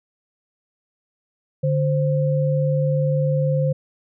sine tone pair together, 146.83 / 523.2 Hz, D3 / C5, 0 / 0 cents, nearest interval octave + minor seventh, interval 2200 cents, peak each -18 / -22 dBFS, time 1.63-3.73 s, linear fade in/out 10 ms, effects none

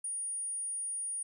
sine tone, 9560 Hz, D9, 30 cents sharp, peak -34 dBFS, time 0.04-1.23 s, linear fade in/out 5 ms, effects none

